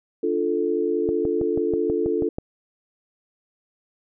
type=chord; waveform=sine; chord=D minor; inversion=none; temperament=equal; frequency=293.7 / 349.2 / 440 Hz; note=D4 / F4 / A4; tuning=0 / 0 / 0 cents; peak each=-27 / -24 / -23 dBFS; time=0.23-2.29 s; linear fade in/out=5 ms
type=click train; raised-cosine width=2 ms; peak=-15 dBFS; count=9; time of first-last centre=1.09-2.384 s; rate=6.18 Hz
effects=none